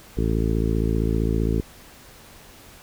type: harmonic tone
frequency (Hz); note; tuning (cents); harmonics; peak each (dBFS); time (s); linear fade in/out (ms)
55.3; A1; +9; 1 / 2 / 3 / 4 / 5 / 6 / 7 / 8; -23 / -26 / -28 / -29 / -30 / -31 / -31 / -32; 0.17-1.61; 5
effects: pink hiss -47 dBFS RMS until 2.82 s